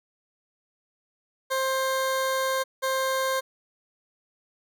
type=tone pair in turn; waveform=20% pulse; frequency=528 / 528 Hz; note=C5 / C5; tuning=+16 / +16 cents; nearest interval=unison; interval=0 cents; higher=neither; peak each=-19 dBFS; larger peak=neither; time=1.5-2.64 / 2.82-3.41 s; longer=first; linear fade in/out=20 ms; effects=none